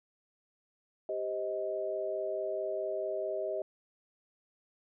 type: chord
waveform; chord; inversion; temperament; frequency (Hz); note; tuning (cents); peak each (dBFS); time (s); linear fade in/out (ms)
sine; C minor; second; just; 392.4 / 523.3 / 627.9; G4 / C5 / Eb5; +2 / 0 / +16; -37 / -40 / -34; 1.09-3.62; 2
effects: none